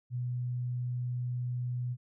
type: tone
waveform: sine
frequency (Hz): 123.47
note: B2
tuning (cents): 0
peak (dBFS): -31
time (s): 0.1-1.97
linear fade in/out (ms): 50
effects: none